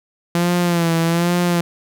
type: tone with vibrato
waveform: sawtooth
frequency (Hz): 170.6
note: F3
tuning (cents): -40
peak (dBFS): -11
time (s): 0.35-1.61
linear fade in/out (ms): 2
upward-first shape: sine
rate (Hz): 1.2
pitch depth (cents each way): 57
effects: none

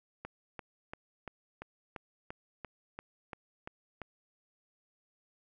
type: click train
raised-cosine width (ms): 0.5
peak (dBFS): -26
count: 12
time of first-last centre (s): 0.25-4.017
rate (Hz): 2.92
effects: none

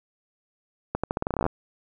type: accelerating click train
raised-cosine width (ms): 1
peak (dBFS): -11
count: 15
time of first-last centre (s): 0.95-1.464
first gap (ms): 86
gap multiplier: 0.85
effects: none

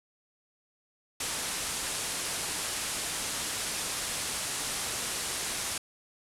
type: low-pass noise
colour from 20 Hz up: white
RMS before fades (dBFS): -34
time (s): 1.2-5.78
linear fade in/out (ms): 5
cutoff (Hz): 11000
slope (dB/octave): 48
effects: none

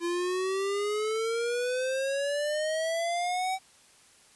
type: exponential sweep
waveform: square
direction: up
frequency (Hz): 340 to 766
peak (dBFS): -28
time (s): 0-3.59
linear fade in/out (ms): 50
effects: white hiss -58 dBFS RMS until 4.35 s + resampled to 24000 Hz

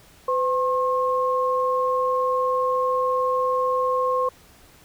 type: tone pair together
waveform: sine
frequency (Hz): 507.6 / 1074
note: B4 / C6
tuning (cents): +47 / +45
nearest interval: octave + minor second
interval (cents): 1298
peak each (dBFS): -22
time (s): 0.28-4.29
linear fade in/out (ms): 5
effects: pink hiss -52 dBFS RMS until 4.84 s

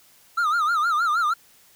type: tone with vibrato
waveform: triangle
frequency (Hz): 1300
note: E6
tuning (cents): -24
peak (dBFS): -17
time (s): 0.37-1.34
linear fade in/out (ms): 10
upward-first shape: sine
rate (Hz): 6.4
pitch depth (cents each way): 150
effects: white hiss -55 dBFS RMS until 1.75 s

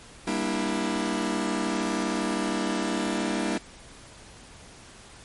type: chord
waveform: sawtooth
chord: E half-diminished seventh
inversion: first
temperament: just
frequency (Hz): 197.78 / 237.3 / 296.7 / 329.6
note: G3 / Bb3 / D4 / E4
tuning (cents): +16 / +31 / +18 / 0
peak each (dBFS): -27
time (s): 0.27-3.58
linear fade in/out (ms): 5
effects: pink hiss -48 dBFS RMS until 5.24 s + MP3 48 kbps

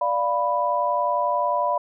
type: chord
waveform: sine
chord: B diminished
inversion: first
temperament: equal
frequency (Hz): 587.3 / 698.5 / 987.8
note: D5 / F5 / B5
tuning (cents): 0 / 0 / 0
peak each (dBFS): -25 / -26 / -22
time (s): 0.01-1.78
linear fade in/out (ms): 5
effects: none

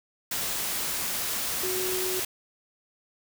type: tone in noise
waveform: sine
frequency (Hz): 370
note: F#4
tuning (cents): 0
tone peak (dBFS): -30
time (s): 1.63-2.2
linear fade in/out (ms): 5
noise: white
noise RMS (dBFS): -30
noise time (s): 0.31-2.25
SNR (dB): -3
effects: none

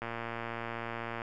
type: click train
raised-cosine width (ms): 0.5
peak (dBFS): -22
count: 140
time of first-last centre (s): 0.02-1.218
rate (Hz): 116
effects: none

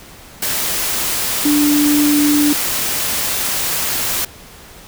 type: tone in noise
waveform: sine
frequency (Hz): 293.7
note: D4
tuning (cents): 0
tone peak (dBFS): -11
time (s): 1.45-2.53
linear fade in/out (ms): 5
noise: white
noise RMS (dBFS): -19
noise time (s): 0.42-4.25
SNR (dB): +5
effects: pink hiss -39 dBFS RMS until 4.87 s

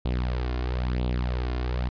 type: tone with flanger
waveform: sawtooth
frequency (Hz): 61.74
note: B1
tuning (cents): 0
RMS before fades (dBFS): -27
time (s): 0.05-1.89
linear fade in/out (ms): 5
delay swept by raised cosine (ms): 0.27 to 2.87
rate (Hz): 1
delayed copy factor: +0.65
effects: resampled to 11025 Hz

